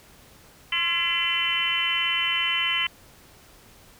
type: harmonic tone with a mistuned harmonic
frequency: 338.6 Hz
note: E4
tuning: 46 cents sharp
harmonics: 3 / 4 / 5 / 6 / 7 / 8 / 9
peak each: -34 / -37 / -36 / -28 / -32 / -29 / -25 dBFS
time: 0.72-2.87 s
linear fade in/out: 5 ms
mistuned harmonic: 3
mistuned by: +63 cents
effects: pink hiss -52 dBFS RMS until 3.99 s